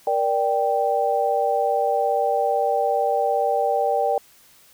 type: chord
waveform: sine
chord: G minor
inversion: first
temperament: just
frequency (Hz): 470.4 / 588 / 784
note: Bb4 / D5 / G5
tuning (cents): +16 / +2 / 0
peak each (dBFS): -24 / -23 / -21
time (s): 0.07-4.18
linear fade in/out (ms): 2
effects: white hiss -53 dBFS RMS until 4.73 s